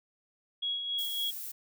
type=tone with tremolo; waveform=sine; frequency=3322 Hz; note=G#7; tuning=in tune; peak=-29 dBFS; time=0.62-1.31 s; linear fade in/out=10 ms; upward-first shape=sine; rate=3.6 Hz; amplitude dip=45%
type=noise; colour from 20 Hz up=violet; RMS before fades=-40 dBFS; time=0.98-1.52 s; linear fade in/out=10 ms
effects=none